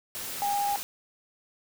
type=tone in noise; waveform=sine; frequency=811 Hz; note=G#5; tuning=41 cents flat; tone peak=-25 dBFS; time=0.42-0.76 s; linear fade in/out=0 ms; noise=white; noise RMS=-36 dBFS; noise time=0.15-0.83 s; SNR=+8 dB; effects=none